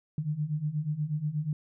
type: beating tone pair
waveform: sine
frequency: 146.2 / 154.5 Hz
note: D3 / D#3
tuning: -7 / -12 cents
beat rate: 8.3 Hz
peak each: -33 / -30 dBFS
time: 0.18-1.53 s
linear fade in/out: 2 ms
effects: none